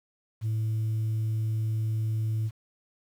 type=tone; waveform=sine; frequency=110 Hz; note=A2; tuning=in tune; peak=-23 dBFS; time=0.41-2.51 s; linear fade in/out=50 ms; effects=tanh soft clip ceiling -24 dBFS + 9-bit